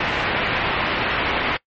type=low-pass noise; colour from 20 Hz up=white; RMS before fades=-22 dBFS; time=0-1.57 s; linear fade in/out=5 ms; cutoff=2700 Hz; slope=24 dB/octave; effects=noise-tail reverb RT60 0.1 s tail -22 dB re dry + MP3 32 kbps